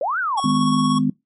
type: linear two-way sweep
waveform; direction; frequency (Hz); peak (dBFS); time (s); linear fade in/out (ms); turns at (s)
sine; up then down; 493.9 to 1572 to 747; -19; 0.01-0.4; 2; 0.19
type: tone with tremolo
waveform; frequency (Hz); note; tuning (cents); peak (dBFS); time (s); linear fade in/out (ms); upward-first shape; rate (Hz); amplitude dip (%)
square; 1108.7; C#6; 0; -20; 0.37-0.99; 10; sine; 17; 35
type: chord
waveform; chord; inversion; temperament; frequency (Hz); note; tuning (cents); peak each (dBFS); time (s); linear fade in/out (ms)
sine; G# minor; second; equal with one note detuned; 155.56 / 207.7 / 253.4; D#3 / G#3 / B3; 0 / 0 / +45; -23 / -21 / -18; 0.44-1.1; 5
effects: noise-tail reverb RT60 0.2 s tail -22 dB re dry + MP3 48 kbps